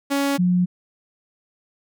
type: tone pair in turn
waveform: sawtooth / sine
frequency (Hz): 279.5 / 179.46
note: C#4 / F3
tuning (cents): +14 / +47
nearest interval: minor sixth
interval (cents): 767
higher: first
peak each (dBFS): -15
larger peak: neither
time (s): 0.1-0.38 / 0.38-0.66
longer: neither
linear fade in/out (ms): 20
effects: none